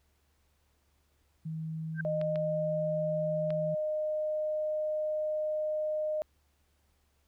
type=tone with pitch glide; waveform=sine; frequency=159.3 to 160.41 Hz; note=D#3 to E3; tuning=+41 to -47 cents; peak=-34 dBFS; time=1.45-3.75 s; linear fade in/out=10 ms; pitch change=+12 cents; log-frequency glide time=1.68-2.35 s
type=tone with exponential growth; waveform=sine; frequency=1568 Hz; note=G6; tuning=in tune; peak=-29 dBFS; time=1.94-2.01 s; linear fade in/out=5 ms; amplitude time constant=15 ms
type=tone; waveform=sine; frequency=614 Hz; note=D#5; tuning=23 cents flat; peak=-29 dBFS; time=2.05-6.22 s; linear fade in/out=0 ms
type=clicks; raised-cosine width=0.3 ms; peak=-28 dBFS; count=3; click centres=2.214 / 2.358 / 3.505 s
effects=added 72 Hz sine -70 dBFS peak until 7.27 s + pink hiss -74 dBFS RMS until 7.27 s